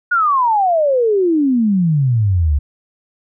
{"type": "exponential sweep", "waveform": "sine", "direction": "down", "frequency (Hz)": [1470, 68.2], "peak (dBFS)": -11, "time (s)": [0.11, 2.59], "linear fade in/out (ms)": 10, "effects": []}